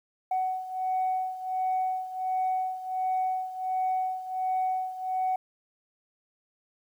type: beating tone pair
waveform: sine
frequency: 747 / 748.4 Hz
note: F#5 / F#5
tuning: +16 / +20 cents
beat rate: 1.4 Hz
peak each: -27 / -31 dBFS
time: 0.31-5.36 s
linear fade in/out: 5 ms
effects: tanh soft clip ceiling -21 dBFS + 10-bit